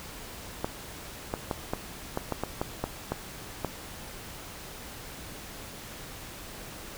clicks, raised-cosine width 1 ms, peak -14 dBFS, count 11, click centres 0.645 / 1.339 / 1.512 / 1.735 / 2.174 / 2.323 / 2.436 / 2.615 / 2.84 / 3.12 / 3.647 s, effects pink hiss -43 dBFS RMS until 6.97 s

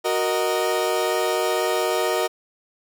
30% pulse chord, D# minor, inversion first, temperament equal, 370 / 466.2 / 622.3 Hz, F#4 / A#4 / D#5, 0 / 0 / 0 cents, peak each -22 dBFS, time 0.04-2.28 s, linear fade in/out 20 ms, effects none

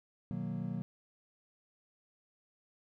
triangle chord, B major seventh, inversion none, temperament equal, 123.47 / 155.56 / 185 / 233.1 Hz, B2 / D#3 / F#3 / A#3, 0 / 0 / 0 / 0 cents, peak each -40 / -39 / -37 / -40 dBFS, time 0.31-0.82 s, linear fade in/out 0 ms, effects none

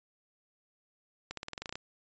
accelerating click train, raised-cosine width 0.2 ms, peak -21 dBFS, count 11, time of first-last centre 1.31-1.755 s, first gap 63 ms, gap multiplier 0.92, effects resampled to 16000 Hz

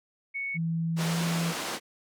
sine tone, 2217 Hz, C#7, in tune, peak -30 dBFS, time 0.34-0.58 s, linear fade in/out 20 ms
sine tone with pitch glide, 164.81 to 168.08 Hz, E3 to E3, 0 to +34 cents, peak -26 dBFS, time 0.54-1.54 s, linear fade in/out 50 ms, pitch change +34 cents, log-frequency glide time 1.07-1.16 s
pink band-pass noise, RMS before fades -34 dBFS, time 0.96-1.8 s, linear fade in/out 50 ms, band 300 to 9000 Hz, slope 12 dB/octave
effects none

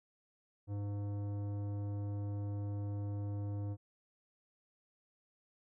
sine tone with tanh clipping, 101.8 Hz, G#2, 34 cents flat, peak -38 dBFS, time 0.67-3.77 s, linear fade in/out 50 ms, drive 14 dB, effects none

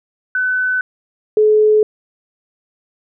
sine tone pair in turn, 1507 / 427.7 Hz, F#6 / A4, +31 / -49 cents, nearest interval octave + minor seventh, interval 2180 cents, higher first, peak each -14 / -8 dBFS, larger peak second, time 0.35-0.81 / 1.37-1.83 s, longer neither, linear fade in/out 2 ms, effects none

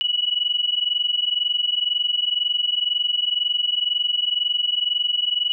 sine tone pair together, 2924 / 2946 Hz, F#7 / F#7, -21 / -8 cents, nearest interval unison, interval 13 cents, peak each -22 dBFS, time 0.01-5.52 s, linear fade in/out 0 ms, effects none

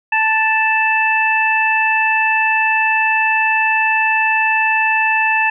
harmonic tone, 880 Hz, A5, in tune, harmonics 1 / 2 / 3, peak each -17 / -17 / -16 dBFS, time 0.12-5.5 s, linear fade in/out 5 ms, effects none

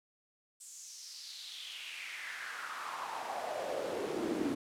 brown noise with high-pass filter sweep, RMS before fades -40 dBFS, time 0.6-4.55 s, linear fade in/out 10 ms, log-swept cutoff 7900 to 270 Hz, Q 3.9, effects low-pass 12000 Hz 12 dB/octave

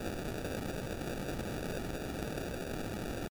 blue noise with sample-and-hold, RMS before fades -38 dBFS, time 0-3.28 s, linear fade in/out 5 ms, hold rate 1050 Hz, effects MP3 96 kbps

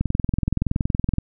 click train, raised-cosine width 5 ms, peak -8 dBFS, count 26, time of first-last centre 0.01-1.184 s, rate 21.3 Hz, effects none

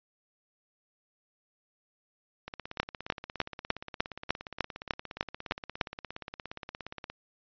two click trains, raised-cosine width 0.3 ms, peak -9 / -23 dBFS, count 11 / 80, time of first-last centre 2.8-5.812 / 2.48-7.1 s, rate 3.32 / 17.1 Hz, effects resampled to 11025 Hz

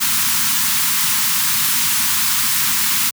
white band-stop noise, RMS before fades -17 dBFS, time 0-3.11 s, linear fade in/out 20 ms, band 270 to 880 Hz, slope 96 dB/octave, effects high-pass 100 Hz 12 dB/octave

